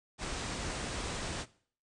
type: low-pass noise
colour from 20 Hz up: pink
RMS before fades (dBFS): -38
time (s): 0.18-1.46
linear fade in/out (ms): 50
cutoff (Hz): 9200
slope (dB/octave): 96
effects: noise-tail reverb RT60 0.5 s tail -19 dB re dry